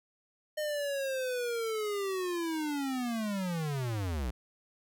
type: linear sweep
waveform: square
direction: down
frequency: 613 to 55.4 Hz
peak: -32 dBFS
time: 0.57-4.31 s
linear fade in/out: 10 ms
effects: none